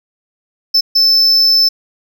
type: tone bursts at uneven times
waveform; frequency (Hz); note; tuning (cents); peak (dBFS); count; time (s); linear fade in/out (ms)
triangle; 5274; E8; 0; -6; 2; 0.74-0.81 / 0.95-1.69; 10
effects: none